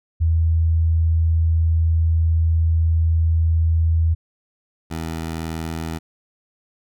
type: tone pair in turn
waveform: sine / 15% pulse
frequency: 81.6 / 81.17 Hz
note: E2 / E2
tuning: -17 / -26 cents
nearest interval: unison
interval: 9 cents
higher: first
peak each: -14 / -19 dBFS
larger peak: first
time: 0.2-4.15 / 4.9-5.99 s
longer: first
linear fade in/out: 20 ms
effects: none